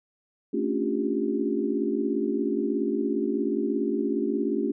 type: tone cluster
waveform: sine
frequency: 221.6 / 273.6 / 290.6 / 351.8 / 396.9 Hz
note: A3 / C#4 / D4 / F4 / G4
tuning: +13 / -23 / -18 / +13 / +22 cents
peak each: -30 dBFS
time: 0.53-4.72 s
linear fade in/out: 10 ms
effects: none